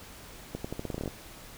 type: accelerating click train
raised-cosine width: 2 ms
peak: -20 dBFS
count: 12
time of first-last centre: 0.55-1.077 s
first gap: 95 ms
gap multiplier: 0.85
effects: pink hiss -48 dBFS RMS until 1.57 s